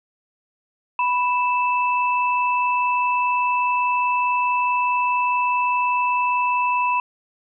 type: tone pair together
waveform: sine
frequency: 987.8 / 2637 Hz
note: B5 / E7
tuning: 0 / 0 cents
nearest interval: octave + perfect fourth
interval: 1700 cents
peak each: -18 / -25 dBFS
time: 0.99-7 s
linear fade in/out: 2 ms
effects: none